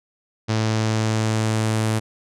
sawtooth tone with low-pass filter sweep, 110 Hz, A2, in tune, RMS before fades -21 dBFS, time 0.48-2 s, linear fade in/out 20 ms, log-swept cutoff 5600 to 9700 Hz, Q 1.7, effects none

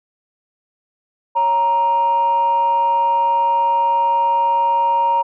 sine tone pair together, 554.4 / 935.4 Hz, C#5 / A#5, 0 / +6 cents, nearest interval major sixth, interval 906 cents, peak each -24 / -12 dBFS, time 1.35-5.23 s, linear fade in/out 20 ms, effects tanh soft clip ceiling -9 dBFS

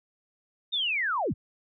sine linear sweep, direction down, 3724 to 33.02 Hz, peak -25 dBFS, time 0.72-1.34 s, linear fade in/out 20 ms, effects none

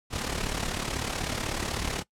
pink noise with amplitude modulation, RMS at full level -28 dBFS, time 0.1-2.04 s, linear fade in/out 50 ms, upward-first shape sine, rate 36.1 Hz, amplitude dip 65%, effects noise-tail reverb RT60 0.1 s tail -21 dB re dry + low-pass 9000 Hz 12 dB/octave

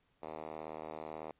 5% pulse tone with band-pass filter, 78.2 Hz, D#2, 9 cents sharp, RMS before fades -45 dBFS, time 0.22-1.32 s, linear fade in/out 10 ms, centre 640 Hz, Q 0.88, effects pink hiss -75 dBFS RMS until 1.39 s + resampled to 8000 Hz

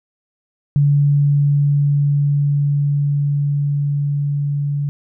sine tone with level ramp, 143.6 Hz, D3, 39 cents flat, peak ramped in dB -10 to -17 dBFS, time 0.76-4.89 s, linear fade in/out 0 ms, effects none

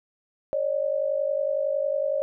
sine tone pair together, 552 / 602.9 Hz, C#5 / D5, -7 / +45 cents, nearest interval major second, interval 152 cents, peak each -25 / -26 dBFS, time 0.53-2.22 s, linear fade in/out 0 ms, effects none

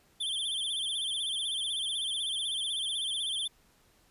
square tone with vibrato, 3322 Hz, G#7, in tune, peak -31 dBFS, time 0.2-3.48 s, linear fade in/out 10 ms, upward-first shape sine, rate 16 Hz, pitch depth 120 cents each way, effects pink hiss -65 dBFS RMS until 4.1 s + resampled to 32000 Hz

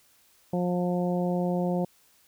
harmonic tone, 177.9 Hz, F3, 32 cents sharp, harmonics 1 / 2 / 3 / 4 / 5, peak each -26 / -32 / -31 / -35 / -41 dBFS, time 0.53-1.85 s, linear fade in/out 5 ms, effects white hiss -62 dBFS RMS until 2.27 s

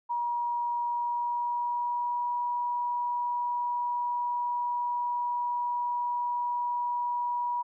sine tone with pitch glide, 956 to 967.1 Hz, A#5 to B5, +43 to -37 cents, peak -27 dBFS, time 0.09-7.63 s, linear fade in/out 20 ms, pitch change +20 cents, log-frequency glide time 0.89-2.33 s, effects none

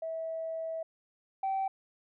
sine tone pair in turn, 650 / 773 Hz, E5 / G5, -24 / -24 cents, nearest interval minor third, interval 300 cents, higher second, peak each -33 / -27 dBFS, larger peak second, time 0.02-0.83 / 1.43-1.68 s, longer first, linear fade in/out 5 ms, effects tanh soft clip ceiling -26 dBFS

